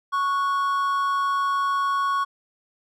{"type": "tone pair together", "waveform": "triangle", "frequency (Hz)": [1108.7, 1462.1], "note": ["C#6", "F#6"], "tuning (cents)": [0, -21], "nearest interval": "perfect fourth", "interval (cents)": 479, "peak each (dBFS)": [-19, -29], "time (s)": [0.12, 2.25], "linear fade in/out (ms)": 20, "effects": []}